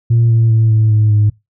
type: tone with pitch steps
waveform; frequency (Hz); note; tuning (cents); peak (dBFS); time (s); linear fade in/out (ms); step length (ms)
sine; 116.4 / 114.07 / 111.79 / 109.55 / 107.36 / 105.21; A#2 / A#2 / A2 / A2 / A2 / G#2; -2 / -37 / +28 / -7 / -42 / +23; -6; 0.1-1.3; 10; 200
effects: noise-tail reverb RT60 0.2 s tail -23 dB re dry + tanh soft clip ceiling -5 dBFS